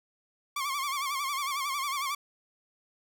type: tone with vibrato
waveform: sawtooth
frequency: 1115 Hz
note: C#6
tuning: 10 cents sharp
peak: -26 dBFS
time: 0.56-2.15 s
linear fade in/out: 5 ms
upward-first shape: sine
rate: 11 Hz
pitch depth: 96 cents each way
effects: none